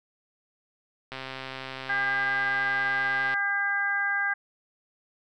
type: click train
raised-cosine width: 0.3 ms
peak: -20 dBFS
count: 294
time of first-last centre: 1.12-3.34 s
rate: 132 Hz
type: harmonic tone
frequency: 401.1 Hz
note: G4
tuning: 40 cents sharp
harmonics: 2 / 3 / 4 / 5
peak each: -34 / -36 / -25 / -33 dBFS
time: 1.89-4.34 s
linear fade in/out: 10 ms
effects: none